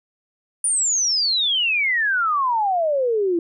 sine exponential sweep, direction down, 9610 to 329.6 Hz, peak -17 dBFS, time 0.64-3.39 s, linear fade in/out 2 ms, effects none

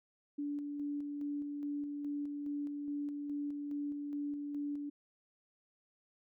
sine tone with tremolo, 289.4 Hz, D4, 25 cents flat, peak -35 dBFS, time 0.38-4.9 s, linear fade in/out 10 ms, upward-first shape square, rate 2.4 Hz, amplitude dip 30%, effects none

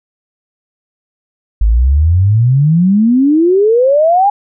sine exponential sweep, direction up, 50.3 to 830.6 Hz, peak -6 dBFS, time 1.61-4.3 s, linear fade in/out 5 ms, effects none

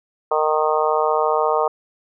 harmonic tone, 154.4 Hz, D#3, 13 cents flat, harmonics 3 / 4 / 5 / 6 / 7 / 8, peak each -21 / -22 / -23 / -24 / -24 / -25 dBFS, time 0.31-1.68 s, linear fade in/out 5 ms, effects none

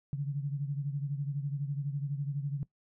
sine beating tone pair, 140 / 152 Hz, C#3 / D#3, +18 / -40 cents, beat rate 12 Hz, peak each -32 / -38 dBFS, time 0.13-2.63 s, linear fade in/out 0 ms, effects noise-tail reverb RT60 0.1 s tail -19 dB re dry

